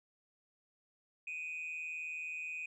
sine tone with amplitude modulation, 2489 Hz, D#7, in tune, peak -34 dBFS, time 1.27-2.66 s, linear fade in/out 5 ms, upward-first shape sine, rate 159 Hz, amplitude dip 75%, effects tanh soft clip ceiling -35 dBFS

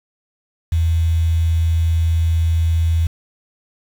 sine tone with quantisation, 82.41 Hz, E2, in tune, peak -13 dBFS, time 0.72-3.07 s, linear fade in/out 5 ms, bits 6, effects none

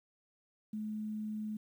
sine tone with quantisation, 214.2 Hz, A3, 46 cents flat, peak -36 dBFS, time 0.73-1.57 s, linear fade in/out 5 ms, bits 11, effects none

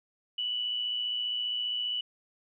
sine tone with amplitude modulation, 2960 Hz, F#7, in tune, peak -27 dBFS, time 0.38-2.01 s, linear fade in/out 5 ms, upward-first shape sine, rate 115 Hz, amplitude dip 45%, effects none

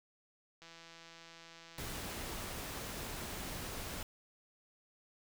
click train, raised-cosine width 0.2 ms, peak -37 dBFS, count 311, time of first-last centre 0.62-2.487 s, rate 166 Hz
pink noise, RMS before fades -43 dBFS, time 1.78-4.03 s, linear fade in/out 2 ms
effects none

